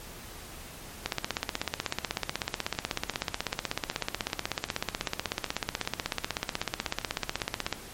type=two click trains; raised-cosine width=0.2 ms; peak=-22 / -10 dBFS; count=13 / 109; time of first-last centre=2.75-7.401 / 1.06-7.727 s; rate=2.58 / 16.2 Hz; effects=pink hiss -45 dBFS RMS until 7.93 s + MP3 64 kbps